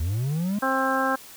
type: linear sweep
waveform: triangle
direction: up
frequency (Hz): 73.4 to 212.3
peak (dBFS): -21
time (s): 0-0.59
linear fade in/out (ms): 5
type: harmonic tone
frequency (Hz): 265.1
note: C4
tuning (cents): +23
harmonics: 1 / 2 / 3 / 4 / 5 / 6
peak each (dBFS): -28 / -28 / -28 / -28 / -28 / -28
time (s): 0.62-1.16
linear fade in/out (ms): 10
effects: white hiss -45 dBFS RMS until 1.36 s